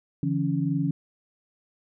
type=tone cluster; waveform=sine; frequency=146.1 / 168.6 / 278.3 Hz; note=D3 / E3 / C#4; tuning=-9 / +39 / +7 cents; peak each=-27 dBFS; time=0.23-0.91 s; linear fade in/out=2 ms; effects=none